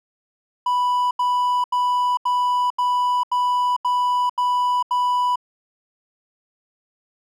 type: tone bursts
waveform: triangle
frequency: 987.8 Hz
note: B5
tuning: in tune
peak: -15 dBFS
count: 9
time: 0.66-5.358 s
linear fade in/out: 5 ms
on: 450 ms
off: 81 ms
effects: none